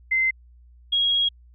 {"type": "tone pair in turn", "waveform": "sine", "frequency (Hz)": [2070, 3295], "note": ["C7", "G#7"], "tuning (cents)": [-19, -14], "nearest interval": "minor sixth", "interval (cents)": 805, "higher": "second", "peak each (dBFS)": -18, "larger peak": "neither", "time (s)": [[0.11, 0.31], [0.92, 1.29]], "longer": "second", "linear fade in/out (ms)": 10, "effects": ["added 60 Hz sine -48 dBFS peak until 1.54 s"]}